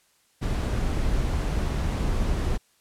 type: noise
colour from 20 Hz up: brown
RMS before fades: -25 dBFS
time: 0.41-2.58 s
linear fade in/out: 20 ms
effects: white hiss -64 dBFS RMS until 2.8 s + low-pass 11000 Hz 12 dB/octave